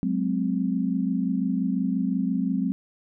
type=tone cluster; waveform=sine; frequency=185.6 / 211.4 / 260.4 Hz; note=F#3 / G#3 / C4; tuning=+6 / +31 / -8 cents; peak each=-26 / -28 / -26 dBFS; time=0.03-2.72 s; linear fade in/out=0 ms; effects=none